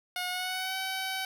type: tone with pitch glide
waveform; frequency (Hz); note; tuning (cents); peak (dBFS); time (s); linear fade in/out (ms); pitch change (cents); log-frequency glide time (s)
10% pulse; 723 to 762; F#5 to G5; -40 to -49; -23; 0.16-1.25; 2; +91; 0.29-0.76
effects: none